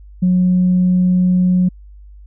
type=tone; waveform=sine; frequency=181.7 Hz; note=F#3; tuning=31 cents flat; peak=-9 dBFS; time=0.22-1.69 s; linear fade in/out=10 ms; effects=tanh soft clip ceiling -6 dBFS + added 50 Hz sine -36 dBFS peak until 2.26 s